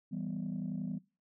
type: chord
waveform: sine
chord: E minor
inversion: none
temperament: equal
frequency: 164.81 / 196 / 246.9 Hz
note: E3 / G3 / B3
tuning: 0 / 0 / 0 cents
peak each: -39 / -38 / -39 dBFS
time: 0.11-0.99 s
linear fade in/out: 20 ms
effects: noise-tail reverb RT60 0.3 s tail -20 dB re dry + tanh soft clip ceiling -29 dBFS